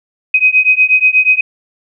sine beating tone pair, 2513 / 2521.3 Hz, D#7 / D#7, +17 / +22 cents, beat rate 8.3 Hz, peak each -10 dBFS, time 0.34-1.41 s, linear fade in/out 5 ms, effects none

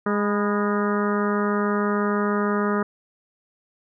harmonic tone with a mistuned harmonic, 206.2 Hz, G#3, 12 cents flat, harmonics 1 / 2 / 3 / 4 / 5 / 6 / 7 / 8 / 9, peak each -23 / -25 / -32 / -37 / -32 / -28 / -33 / -37 / -38 dBFS, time 0.06-2.83 s, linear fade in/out 5 ms, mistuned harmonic 5, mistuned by -57 cents, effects none

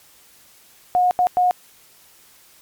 sine tone bursts at uneven times, 723 Hz, F#5, 40 cents flat, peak -13 dBFS, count 3, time 0.95-1.11 / 1.19-1.27 / 1.37-1.51 s, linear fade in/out 0 ms, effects white hiss -51 dBFS RMS until 2.61 s + MP3 96 kbps

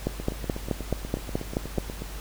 two click trains, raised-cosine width 2 ms, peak -20 / -11 dBFS, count 16 / 9, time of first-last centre 0.2-2.02 / 0.07-1.783 s, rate 8.24 / 4.67 Hz, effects added 50 Hz sine -36 dBFS peak until 2.2 s + pink hiss -42 dBFS RMS until 2.2 s

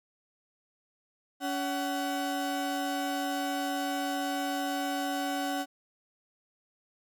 35% pulse tone pair together, 282.1 / 753 Hz, C#4 / F#5, +30 / +30 cents, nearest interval octave + perfect fourth, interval 1700 cents, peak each -31 / -31 dBFS, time 1.4-5.66 s, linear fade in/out 50 ms, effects none

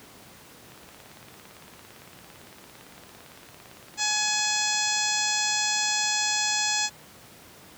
click train, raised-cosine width 0.3 ms, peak -31 dBFS, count 72, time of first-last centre 0.72-4.731 s, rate 17.7 Hz
harmonic tone, 845 Hz, G#5, 30 cents sharp, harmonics 1 / 2 / 3 / 4 / 5 / 6 / 7 / 8 / 9, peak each -32 / -32 / -32 / -32 / -32 / -32 / -32 / -32 / -32 dBFS, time 3.97-6.9 s, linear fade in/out 50 ms
effects pink hiss -49 dBFS RMS until 7.77 s + high-pass 100 Hz 12 dB/octave

